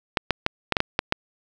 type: clicks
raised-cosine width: 0.3 ms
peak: -3 dBFS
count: 8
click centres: 0.172 / 0.307 / 0.464 / 0.723 / 0.768 / 0.804 / 0.991 / 1.124 s
effects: none